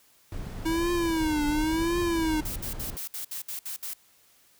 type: noise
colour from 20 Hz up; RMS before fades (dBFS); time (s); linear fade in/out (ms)
brown; -35; 0.32-2.97; 0
type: tone with vibrato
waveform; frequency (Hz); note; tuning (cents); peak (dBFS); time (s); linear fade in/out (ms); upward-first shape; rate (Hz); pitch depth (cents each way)
square; 320; D#4; +49; -25; 0.65-2.41; 10; triangle; 0.93; 160
type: noise bursts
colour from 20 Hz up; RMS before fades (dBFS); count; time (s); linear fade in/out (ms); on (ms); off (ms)
blue; -35; 9; 2.45-3.936; 5; 110; 62
effects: white hiss -61 dBFS RMS until 4.59 s